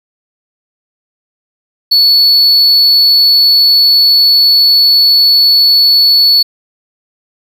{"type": "tone", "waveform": "triangle", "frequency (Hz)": 4426, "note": "C#8", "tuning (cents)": -3, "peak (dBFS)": -3, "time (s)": [1.91, 6.43], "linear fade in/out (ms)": 10, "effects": ["7-bit"]}